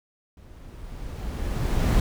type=noise with level ramp; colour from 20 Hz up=brown; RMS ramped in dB=-48 to -18 dBFS; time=0.37-2 s; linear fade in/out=2 ms; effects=none

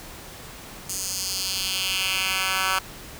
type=tone with high-pass filter sweep; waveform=10% pulse; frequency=189.1 Hz; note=F#3; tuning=38 cents sharp; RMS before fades=-26 dBFS; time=0.89-2.79 s; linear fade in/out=5 ms; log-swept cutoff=7000 to 1400 Hz; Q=1.9; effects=pink hiss -41 dBFS RMS until 3.19 s

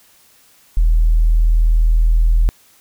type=tone; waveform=sine; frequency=40.25 Hz; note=E1; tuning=41 cents flat; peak=-8 dBFS; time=0.77-2.49 s; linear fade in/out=0 ms; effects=tanh soft clip ceiling -5 dBFS + white hiss -51 dBFS RMS until 2.8 s

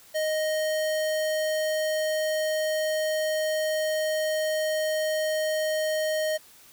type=tone; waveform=square; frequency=622.3 Hz; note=D#5; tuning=in tune; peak=-25 dBFS; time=0.14-6.38 s; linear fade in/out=20 ms; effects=white hiss -53 dBFS RMS until 6.72 s

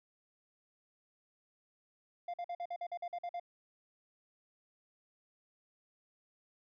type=tone bursts; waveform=triangle; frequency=698.5 Hz; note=F5; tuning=in tune; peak=-35 dBFS; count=11; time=2.28-3.398 s; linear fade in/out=5 ms; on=58 ms; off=48 ms; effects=resampled to 11025 Hz

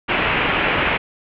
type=low-pass noise; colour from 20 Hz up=white; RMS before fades=-19 dBFS; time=0.08-0.98 s; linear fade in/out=20 ms; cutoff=2900 Hz; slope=48 dB/octave; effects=none

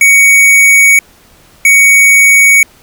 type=tone pair in turn; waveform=square; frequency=2240 / 2240 Hz; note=C#7 / C#7; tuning=+18 / +18 cents; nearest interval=unison; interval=0 cents; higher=neither; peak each=-3 dBFS; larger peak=neither; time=0.01-0.99 / 1.65-2.63 s; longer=neither; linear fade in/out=2 ms; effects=pink hiss -43 dBFS RMS until 2.82 s

